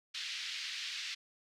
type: band-pass noise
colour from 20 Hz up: white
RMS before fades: -41 dBFS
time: 0.14-1.15 s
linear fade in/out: 10 ms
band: 1900 to 4700 Hz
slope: 24 dB/octave
effects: none